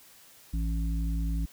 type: harmonic tone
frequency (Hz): 55.4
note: A1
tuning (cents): +13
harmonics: 1 / 3 / 5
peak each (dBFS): -27 / -35 / -40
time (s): 0.53-1.46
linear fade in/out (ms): 10
effects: white hiss -55 dBFS RMS until 1.52 s